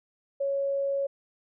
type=tone; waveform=sine; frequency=554.4 Hz; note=C#5; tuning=in tune; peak=-25 dBFS; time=0.4-1.07 s; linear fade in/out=10 ms; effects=none